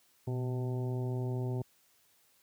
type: harmonic tone with a mistuned harmonic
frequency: 127.1 Hz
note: C3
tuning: 50 cents flat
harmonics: 1 / 2 / 3 / 4 / 5 / 6 / 7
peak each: -32 / -42 / -40 / -50 / -49 / -53 / -52 dBFS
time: 0.27-1.62 s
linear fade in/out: 5 ms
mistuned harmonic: 1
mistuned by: -63 cents
effects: white hiss -68 dBFS RMS until 2.42 s + high-pass 60 Hz 12 dB/octave